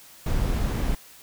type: noise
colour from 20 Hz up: brown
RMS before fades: -24 dBFS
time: 0.26-0.95 s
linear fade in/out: 5 ms
effects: white hiss -49 dBFS RMS until 1.22 s